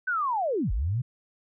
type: linear two-way sweep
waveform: sine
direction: down then up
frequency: 1539 to 41.09 to 131.7 Hz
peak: -24 dBFS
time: 0.07-1.02 s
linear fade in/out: 10 ms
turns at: 0.72 s
effects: none